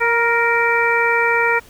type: harmonic tone with a mistuned harmonic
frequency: 466.2 Hz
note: A#4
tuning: in tune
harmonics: 1 / 2 / 3 / 4 / 5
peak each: -20 / -20 / -20 / -20 / -20 dBFS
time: 0-1.6 s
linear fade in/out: 20 ms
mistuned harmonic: 2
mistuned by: +18 cents
effects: pink hiss -46 dBFS RMS until 1.69 s